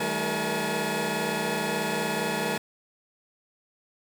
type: tone cluster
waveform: 15% pulse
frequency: 159.7 / 193.8 / 218.6 / 475 / 850 Hz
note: D#3 / G3 / A3 / A#4 / G#5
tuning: +45 / -20 / -11 / +33 / +40 cents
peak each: -28 / -27 / -25 / -27 / -26 dBFS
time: 0-2.58 s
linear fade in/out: 5 ms
effects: none